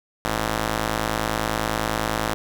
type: ring-modulated tone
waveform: 5% pulse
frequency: 110 Hz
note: A2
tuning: in tune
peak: -8 dBFS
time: 0.25-2.34 s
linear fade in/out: 0 ms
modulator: 410 Hz
effects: none